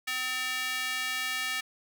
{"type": "tone with high-pass filter", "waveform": "square", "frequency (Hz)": 255.9, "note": "C4", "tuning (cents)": -38, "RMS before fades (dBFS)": -32, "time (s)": [0.07, 1.61], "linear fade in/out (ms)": 10, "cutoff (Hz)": 2000, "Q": 1.9, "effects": []}